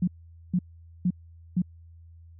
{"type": "tone bursts", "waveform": "sine", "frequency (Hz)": 180, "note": "F#3", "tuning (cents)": -47, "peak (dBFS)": -20, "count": 4, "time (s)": [0.02, 1.62], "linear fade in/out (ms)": 5, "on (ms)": 55, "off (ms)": 460, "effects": ["added 83 Hz sine -47 dBFS peak until 2.39 s"]}